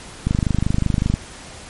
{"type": "click train", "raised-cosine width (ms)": 5, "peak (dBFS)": -5, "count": 23, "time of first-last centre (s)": [0.27, 1.14], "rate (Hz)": 25.3, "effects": ["pink hiss -38 dBFS RMS until 1.69 s", "MP3 48 kbps"]}